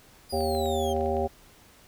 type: exponential sweep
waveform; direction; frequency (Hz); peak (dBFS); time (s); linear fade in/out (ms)
sawtooth; down; 4978 to 3125; -35; 0.29-0.94; 20
type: harmonic tone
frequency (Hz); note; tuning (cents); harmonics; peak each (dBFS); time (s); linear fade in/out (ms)
78.8; D#2; +23; 1 / 3 / 5 / 7 / 9 / 10; -32 / -34 / -29 / -30 / -32 / -33; 0.32-1.28; 20
type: clicks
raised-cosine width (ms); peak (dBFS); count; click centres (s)
0.3; -33; 7; 0.407 / 0.55 / 0.658 / 0.965 / 1.01 / 1.06 / 1.168
effects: pink hiss -55 dBFS RMS until 1.87 s